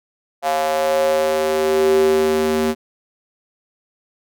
square tone with high-pass filter sweep, 77.78 Hz, D#2, in tune, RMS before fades -17 dBFS, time 0.42-2.75 s, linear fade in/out 50 ms, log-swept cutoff 680 to 290 Hz, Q 5.7, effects none

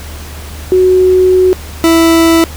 sine / 40% pulse tone pair in turn, 370 / 329.6 Hz, F#4 / E4, 0 / 0 cents, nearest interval major second, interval 200 cents, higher first, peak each -4 dBFS, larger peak neither, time 0.72-1.53 / 1.84-2.44 s, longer first, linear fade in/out 0 ms, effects added 75 Hz sine -25 dBFS peak until 2.56 s + pink hiss -30 dBFS RMS until 2.56 s

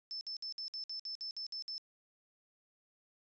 sine tone bursts, 5274 Hz, E8, in tune, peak -39 dBFS, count 11, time 0.11-1.78 s, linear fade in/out 0 ms, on 100 ms, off 57 ms, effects resampled to 16000 Hz

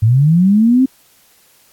sine linear sweep, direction up, 103.4 to 268.6 Hz, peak -7 dBFS, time 0.02-0.86 s, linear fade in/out 10 ms, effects white hiss -51 dBFS RMS until 1.72 s + AAC 64 kbps

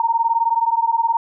sine beating tone pair, 912 / 931 Hz, A#5 / A#5, -38 / -2 cents, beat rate 19 Hz, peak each -18 dBFS, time 0-1.17 s, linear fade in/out 2 ms, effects none

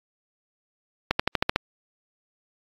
accelerating click train, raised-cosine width 0.3 ms, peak -4 dBFS, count 7, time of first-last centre 1.11-1.56 s, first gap 85 ms, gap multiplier 0.95, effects AAC 32 kbps

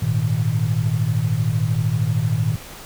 sine chord, Ab suspended second, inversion none, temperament just, 103.83 / 116.8 / 155.74 Hz, Ab2 / Bb2 / Eb3, 0 / +4 / +2 cents, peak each -23 / -20 / -22 dBFS, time 0.02-2.56 s, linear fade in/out 5 ms, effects pink hiss -38 dBFS RMS until 2.85 s

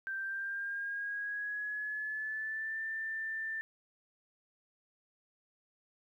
sine tone with pitch glide, 1568 to 1780.5 Hz, G6 to A6, 0 to +20 cents, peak -35 dBFS, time 0.07-3.61 s, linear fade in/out 0 ms, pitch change +220 cents, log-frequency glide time 0.18-2.8 s, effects 12-bit

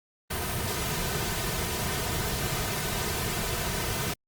pink noise with comb filter, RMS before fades -30 dBFS, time 0.3-4.14 s, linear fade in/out 10 ms, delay 3.6 ms, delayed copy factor -0.6, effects Opus 32 kbps

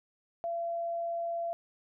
sine tone, 679 Hz, F5, 49 cents flat, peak -31 dBFS, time 0.44-1.53 s, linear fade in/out 0 ms, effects none

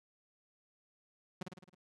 sawtooth tone with echo, 182.9 Hz, F#3, 20 cents flat, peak -33 dBFS, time 1.41-1.43 s, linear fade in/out 5 ms, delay 53 ms, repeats 6, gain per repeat -4 dB, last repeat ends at 1.748 s, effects low-pass 8000 Hz 12 dB/octave

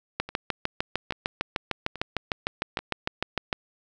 two click trains, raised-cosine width 0.3 ms, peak -21 / -9 dBFS, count 4 / 23, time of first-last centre 0.29-2.79 / 0.2-3.528 s, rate 1.2 / 6.61 Hz, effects none

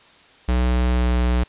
square tone with pitch glide, 61.74 to 61 Hz, B1 to B1, 0 to -21 cents, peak -17 dBFS, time 0.48-1.44 s, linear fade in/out 10 ms, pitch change -21 cents, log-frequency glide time 0.81-1.21 s, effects white hiss -50 dBFS RMS until 1.48 s + resampled to 8000 Hz

